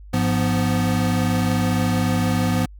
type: tone cluster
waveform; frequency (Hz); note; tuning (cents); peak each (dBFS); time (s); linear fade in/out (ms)
square; 102.8 / 173.5 / 247.8; G#2 / F3 / B3; -17 / -11 / +6; -23; 0.13-2.66; 10
effects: added 50 Hz sine -38 dBFS peak until 2.79 s